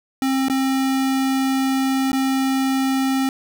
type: tone with dropouts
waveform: square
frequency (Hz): 266.4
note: C4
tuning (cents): +31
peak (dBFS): -18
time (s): 0.22-3.29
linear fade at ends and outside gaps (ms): 1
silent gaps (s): 0.484-0.498 / 2.118-2.13
effects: none